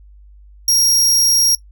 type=tone; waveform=sawtooth; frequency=5610 Hz; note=F8; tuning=7 cents sharp; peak=-9 dBFS; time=0.68-1.55 s; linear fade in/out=2 ms; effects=noise-tail reverb RT60 0.1 s tail -18 dB re dry + added 50 Hz sine -40 dBFS peak until 1.71 s